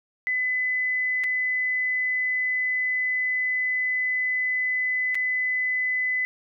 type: tone with dropouts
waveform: sine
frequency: 2010 Hz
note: B6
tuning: 30 cents sharp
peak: -22 dBFS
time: 0.27-6.25 s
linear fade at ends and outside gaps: 0 ms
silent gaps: 1.237-1.241 / 5.146-5.153 s
effects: none

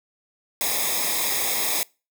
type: noise with comb filter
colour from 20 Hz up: white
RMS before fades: -24 dBFS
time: 0.61-1.83 s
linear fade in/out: 0 ms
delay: 0.68 ms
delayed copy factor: -0.8
effects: noise-tail reverb RT60 0.3 s tail -25 dB re dry

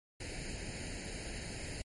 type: noise with comb filter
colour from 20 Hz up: pink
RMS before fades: -42 dBFS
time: 0.2-1.82 s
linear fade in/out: 5 ms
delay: 0.43 ms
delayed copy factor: +0.85
effects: MP3 48 kbps

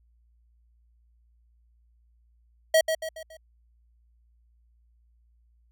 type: tone with echo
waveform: square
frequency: 640 Hz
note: D#5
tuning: 49 cents sharp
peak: -17 dBFS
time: 2.74-2.81 s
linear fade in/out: 5 ms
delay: 140 ms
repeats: 4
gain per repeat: -7 dB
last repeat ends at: 3.37 s
effects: added 58 Hz sine -60 dBFS peak until 5.71 s

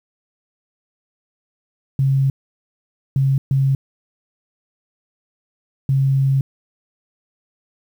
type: tone bursts at uneven times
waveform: sine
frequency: 135.6 Hz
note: C#3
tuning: 38 cents flat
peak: -13 dBFS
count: 4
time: 1.99-2.3 / 3.16-3.38 / 3.51-3.75 / 5.89-6.41 s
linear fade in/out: 2 ms
effects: 8-bit

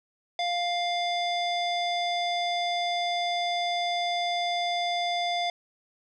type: tone with low-pass filter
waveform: square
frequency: 700 Hz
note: F5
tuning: 4 cents sharp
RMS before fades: -28 dBFS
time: 0.39-5.5 s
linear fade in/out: 2 ms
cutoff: 4100 Hz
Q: 3.4
effects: none

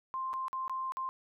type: tone with dropouts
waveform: sine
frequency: 1049 Hz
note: C6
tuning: 4 cents sharp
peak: -33 dBFS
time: 0.14-1.09 s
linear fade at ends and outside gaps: 0 ms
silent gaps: 0.332-0.338 / 0.482-0.53 / 0.68-0.696 / 0.921-0.97 s
effects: none

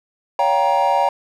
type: chord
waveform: triangle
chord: G half-diminished seventh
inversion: second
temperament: just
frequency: 564.5 / 705.6 / 784 / 940.8 Hz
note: Db5 / F5 / G5 / Bb5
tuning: +31 / +18 / 0 / +16 cents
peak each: -19 / -20 / -17 / -16 dBFS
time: 0.39-1.09 s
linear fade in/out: 2 ms
effects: none

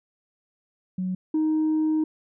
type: tone pair in turn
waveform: sine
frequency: 184.8 / 311.9 Hz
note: F#3 / D#4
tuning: -2 / +4 cents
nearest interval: major sixth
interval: 906 cents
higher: second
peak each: -24 / -18 dBFS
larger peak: second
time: 0.98-1.15 / 1.34-2.04 s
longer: second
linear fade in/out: 5 ms
effects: tanh soft clip ceiling -18 dBFS

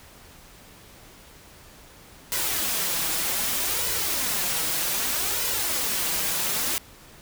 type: noise with flanger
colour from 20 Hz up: white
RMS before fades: -26 dBFS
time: 2.32-6.78 s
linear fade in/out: 0 ms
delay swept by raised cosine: 2 to 6.3 ms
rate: 0.64 Hz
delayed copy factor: +0.55
effects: pink hiss -49 dBFS RMS until 7.21 s

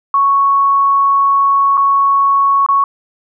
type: tone with dropouts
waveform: sine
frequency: 1108.7 Hz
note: C#6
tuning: in tune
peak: -8 dBFS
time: 0.14-2.84 s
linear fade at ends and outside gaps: 2 ms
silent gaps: 1.772-1.776 / 2.663-2.687 s
effects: none

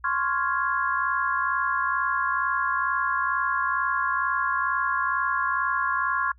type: chord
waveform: sine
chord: Db major seventh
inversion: third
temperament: equal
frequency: 1046.5 / 1108.7 / 1396.9 / 1661.2 Hz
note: C6 / Db6 / F6 / Ab6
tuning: 0 / 0 / 0 / 0 cents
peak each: -28 dBFS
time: 0.04-6.32 s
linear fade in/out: 5 ms
effects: noise-tail reverb RT60 0.1 s tail -25 dB re dry + added 60 Hz sine -51 dBFS peak until 6.38 s

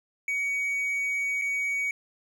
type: tone with dropouts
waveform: triangle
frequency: 2252 Hz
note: C#7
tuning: 27 cents sharp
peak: -24 dBFS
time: 0.28-1.91 s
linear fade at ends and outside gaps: 2 ms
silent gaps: 1.415-1.419 s
effects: none

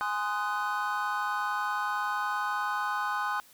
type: chord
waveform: triangle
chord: Ab dominant seventh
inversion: none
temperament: just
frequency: 830.6 / 1038.3 / 1245.9 / 1495.1 Hz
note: Ab5 / C6 / Eb6 / Gb6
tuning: 0 / -14 / +2 / +18 cents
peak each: -32 dBFS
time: 0.01-3.4 s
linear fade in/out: 0 ms
effects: white hiss -57 dBFS RMS until 3.53 s

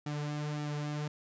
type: tone with flanger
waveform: sawtooth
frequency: 148.5 Hz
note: D3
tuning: 20 cents sharp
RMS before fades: -36 dBFS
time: 0.06-1.08 s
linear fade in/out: 5 ms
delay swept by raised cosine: 1.9 to 4.7 ms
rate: 1.8 Hz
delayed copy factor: -0.65
effects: resampled to 16000 Hz

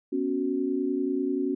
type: chord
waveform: sine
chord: B suspended second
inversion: none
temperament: equal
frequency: 246.9 / 277.2 / 370 Hz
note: B3 / C#4 / F#4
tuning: 0 / 0 / 0 cents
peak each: -32 / -27 / -29 dBFS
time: 0.12-1.55 s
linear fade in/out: 10 ms
effects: none

